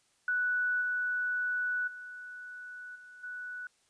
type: tone with level steps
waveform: sine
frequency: 1480 Hz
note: F#6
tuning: in tune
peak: -27 / -29 / -42 / -49 / -38 dBFS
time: 0.28-3.67 s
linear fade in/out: 2 ms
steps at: 0.81 / 1.87 / 2.95 / 3.23 s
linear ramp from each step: 10 ms
effects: white hiss -70 dBFS RMS until 3.89 s + resampled to 22050 Hz